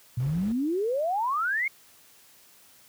sine exponential sweep, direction up, 116.54 to 2217 Hz, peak -24 dBFS, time 0.17-1.68 s, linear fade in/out 5 ms
brown noise, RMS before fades -39 dBFS, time 0.2-0.52 s, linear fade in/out 0 ms
effects white hiss -56 dBFS RMS until 2.88 s + high-pass 60 Hz 12 dB/octave

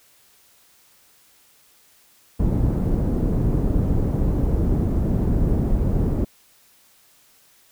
pink low-pass noise, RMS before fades -20 dBFS, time 2.39-6.25 s, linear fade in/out 10 ms, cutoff 310 Hz, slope 12 dB/octave, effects white hiss -56 dBFS RMS until 7.71 s

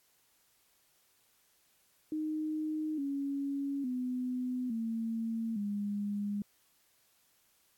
sine tone with pitch steps, 309.6 / 279 / 251.5 / 226.6 / 204.3 Hz, D#4 / C#4 / B3 / A#3 / G#3, -9 / +11 / +32 / -49 / -28 cents, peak -32 dBFS, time 2.12-6.42 s, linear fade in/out 2 ms, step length 860 ms, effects white hiss -70 dBFS RMS until 7.77 s + AAC 64 kbps

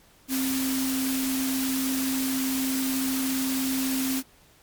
sine tone in noise, 264.3 Hz, C4, 18 cents sharp, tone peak -25 dBFS, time 0.28-4.23 s, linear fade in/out 50 ms, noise white, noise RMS -31 dBFS, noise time 0.28-4.23 s, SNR +3 dB, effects pink hiss -57 dBFS RMS until 4.62 s + MP3 96 kbps

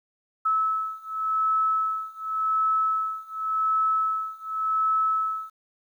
sine beating tone pair, 1300 / 1300.89 Hz, E6 / E6, -24 / -23 cents, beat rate 0.89 Hz, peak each -26 / -25 dBFS, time 0.45-5.5 s, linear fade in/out 10 ms, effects 10-bit

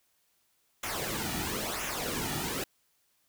pink noise with flanger, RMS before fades -34 dBFS, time 0.83-2.64 s, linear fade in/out 5 ms, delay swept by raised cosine 0.22 to 1.92 ms, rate 0.99 Hz, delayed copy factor -0.7, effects white hiss -72 dBFS RMS until 3.28 s

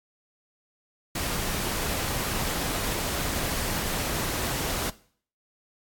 pink noise, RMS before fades -29 dBFS, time 1.15-4.9 s, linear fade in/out 5 ms, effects noise-tail reverb RT60 0.5 s tail -18 dB re dry + AAC 64 kbps

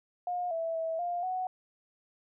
sine tone with pitch steps, 714 / 658 / 651 / 702 / 741 Hz, F5 / E5 / E5 / F5 / F#5, +38 / -3 / -22 / +9 / +2 cents, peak -30 dBFS, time 0.27-1.47 s, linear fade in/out 2 ms, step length 240 ms, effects none

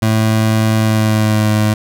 25% pulse tone with pitch glide, 110 to 106.99 Hz, A2 to A2, 0 to -48 cents, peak -7 dBFS, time 0.02-1.74 s, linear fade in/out 5 ms, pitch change -48 cents, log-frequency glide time 0.78-1.49 s, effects none

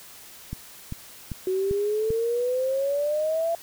click train, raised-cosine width 5 ms, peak -19 dBFS, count 5, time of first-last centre 0.53-2.105 s, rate 2.54 Hz
sine exponential sweep, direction up, 370 to 679 Hz, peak -22 dBFS, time 1.47-3.55 s, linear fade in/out 2 ms
effects white hiss -46 dBFS RMS until 3.62 s

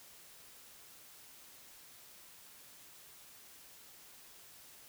silence, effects white hiss -57 dBFS RMS until 4.88 s

